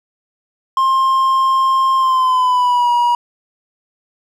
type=tone with pitch glide; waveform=triangle; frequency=1060 to 960.9 Hz; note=C6 to B5; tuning=+22 to -48 cents; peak=-9 dBFS; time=0.77-3.15 s; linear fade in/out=2 ms; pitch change=-170 cents; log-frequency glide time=1.96-2.91 s; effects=none